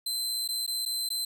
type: tone with dropouts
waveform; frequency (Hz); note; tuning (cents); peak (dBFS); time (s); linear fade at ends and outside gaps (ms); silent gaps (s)
sawtooth; 4079; C8; -45; -26; 0.06-1.25; 5; 0.478-0.487 / 0.665-0.676 / 0.853-0.859 / 1.09-1.102
effects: none